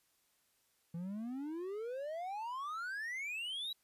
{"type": "exponential sweep", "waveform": "triangle", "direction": "up", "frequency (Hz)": [163.8, 3951], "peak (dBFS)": -37, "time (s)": [0.94, 3.73], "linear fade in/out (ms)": 5, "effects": ["white hiss -75 dBFS RMS until 3.83 s", "resampled to 32000 Hz"]}